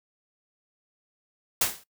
white noise with exponential decay, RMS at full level -19 dBFS, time 1.61-1.84 s, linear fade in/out 5 ms, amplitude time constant 49 ms, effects noise-tail reverb RT60 0.1 s tail -19 dB re dry

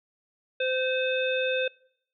harmonic tone, 516 Hz, C5, 24 cents flat, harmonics 1 / 3 / 5 / 7, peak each -26 / -33 / -31 / -35 dBFS, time 0.6-1.68 s, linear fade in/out 5 ms, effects noise-tail reverb RT60 0.7 s tail -25 dB re dry

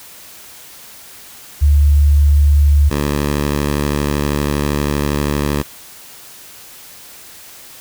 sine / 10% pulse tone pair in turn, 72.6 / 72.6 Hz, D2 / D2, -19 / -19 cents, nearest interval unison, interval 0 cents, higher neither, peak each -7 dBFS, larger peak neither, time 1.61-2.9 / 2.9-5.63 s, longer second, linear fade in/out 20 ms, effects white hiss -38 dBFS RMS until 7.8 s

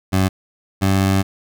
20% pulse tone pair in turn, 94.7 / 96.36 Hz, F#2 / G2, +41 / -29 cents, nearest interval unison, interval 30 cents, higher second, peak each -9 dBFS, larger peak neither, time 0.12-0.29 / 0.81-1.23 s, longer second, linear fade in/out 20 ms, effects none

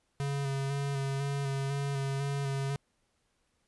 square tone with vibrato, 138.59 Hz, C#3, in tune, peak -31 dBFS, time 0.2-2.76 s, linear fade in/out 0 ms, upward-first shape square, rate 2 Hz, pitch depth 21 cents each way, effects pink hiss -75 dBFS RMS until 3.67 s + resampled to 24000 Hz

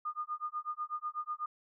sine tone with tremolo, 1220 Hz, D#6, 34 cents flat, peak -32 dBFS, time 0.05-1.46 s, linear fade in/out 5 ms, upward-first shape sine, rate 8.1 Hz, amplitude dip 100%, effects none

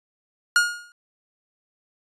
45% pulse tone with exponential decay, 1429 Hz, F6, 39 cents sharp, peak -12 dBFS, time 0.56-0.92 s, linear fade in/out 1 ms, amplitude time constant 78 ms, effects resampled to 24000 Hz

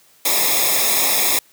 white noise with comb filter, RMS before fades -17 dBFS, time 0.25-1.39 s, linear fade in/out 5 ms, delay 0.67 ms, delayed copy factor -0.95, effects white hiss -53 dBFS RMS until 1.52 s + high-pass 100 Hz 12 dB/octave

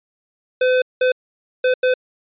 square tone bursts at uneven times, 508 Hz, B4, 49 cents sharp, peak -14 dBFS, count 4, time 0.61-0.82 / 1.01-1.12 / 1.64-1.74 / 1.83-1.94 s, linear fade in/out 5 ms, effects resampled to 8000 Hz

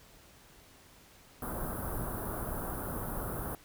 pink band-stop noise, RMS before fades -37 dBFS, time 1.42-3.55 s, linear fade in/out 2 ms, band 1500 to 10000 Hz, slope 48 dB/octave, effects pink hiss -58 dBFS RMS until 3.64 s

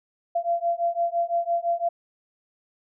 sine beating tone pair, 682 / 687.9 Hz, F5 / F5, -41 / -26 cents, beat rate 5.9 Hz, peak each -25 dBFS, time 0.35-1.89 s, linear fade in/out 10 ms, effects none

